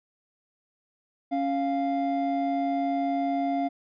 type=tone pair together; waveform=triangle; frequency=277.2 / 697.8 Hz; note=C#4 / F5; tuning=0 / -2 cents; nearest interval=octave + major third; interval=1598 cents; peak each=-25 dBFS; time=1.31-3.69 s; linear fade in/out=20 ms; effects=resampled to 11025 Hz